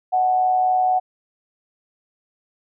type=tone with amplitude modulation; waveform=sine; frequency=740 Hz; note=F#5; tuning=in tune; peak=-13 dBFS; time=0.12-1 s; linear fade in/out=20 ms; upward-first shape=sine; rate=124 Hz; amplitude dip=45%; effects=none